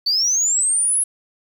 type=linear sweep; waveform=sine; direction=up; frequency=4452 to 10690 Hz; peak=-14 dBFS; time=0.06-1.04 s; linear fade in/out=10 ms; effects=tanh soft clip ceiling -12 dBFS + 8-bit